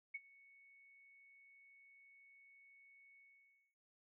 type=tone with ADSR envelope; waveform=sine; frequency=2217 Hz; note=C#7; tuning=in tune; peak=-40 dBFS; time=0.14-3.75 s; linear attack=10 ms; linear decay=31 ms; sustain=-23 dB; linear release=570 ms; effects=noise-tail reverb RT60 0.4 s tail -19 dB re dry